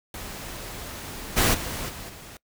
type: noise with level steps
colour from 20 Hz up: pink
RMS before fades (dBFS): -37 / -20 / -32 / -38 / -43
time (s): 0.14-2.37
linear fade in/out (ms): 2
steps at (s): 1.36 / 1.53 / 1.88 / 2.08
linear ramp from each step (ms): 20
effects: noise-tail reverb RT60 0.1 s tail -23 dB re dry